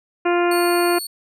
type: harmonic tone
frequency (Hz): 349.2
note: F4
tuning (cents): 0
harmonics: 1 / 2 / 3 / 4 / 5 / 6 / 7 / 8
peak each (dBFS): -17 / -22 / -26 / -26 / -32 / -35 / -30 / -35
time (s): 0.25-0.99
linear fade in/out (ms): 10
type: tone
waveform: 15% pulse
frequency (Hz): 4418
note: C#8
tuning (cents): -7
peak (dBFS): -20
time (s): 0.51-1.07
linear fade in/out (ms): 5
effects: resampled to 32000 Hz